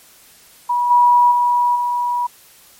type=tone with level steps; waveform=sine; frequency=970 Hz; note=B5; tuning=31 cents flat; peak=-14 / -8 / -12 / -16 dBFS; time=0.69-2.27 s; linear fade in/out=10 ms; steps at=0.9 / 1.31 / 1.75 s; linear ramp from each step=10 ms; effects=white hiss -47 dBFS RMS until 2.79 s + MP3 64 kbps